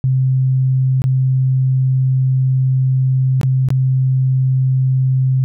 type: tone with dropouts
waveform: sine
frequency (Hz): 130.81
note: C3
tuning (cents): 0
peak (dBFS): -11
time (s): 0.04-5.44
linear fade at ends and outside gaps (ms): 0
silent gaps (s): 1.019-1.04 / 3.413-3.432 / 3.687-3.704
effects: none